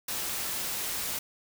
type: noise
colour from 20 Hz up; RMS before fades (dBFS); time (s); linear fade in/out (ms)
white; -33; 0.08-1.19; 5
effects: none